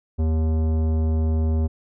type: tone with tanh clipping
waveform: sine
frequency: 79.4 Hz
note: D#2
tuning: 36 cents sharp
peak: -20 dBFS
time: 0.18-1.68 s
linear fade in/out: 20 ms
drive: 15 dB
effects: none